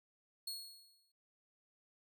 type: tone with exponential decay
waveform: sawtooth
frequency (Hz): 4327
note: C#8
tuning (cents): -43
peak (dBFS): -36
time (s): 0.47-1.12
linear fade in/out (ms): 5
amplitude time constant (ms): 140
effects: none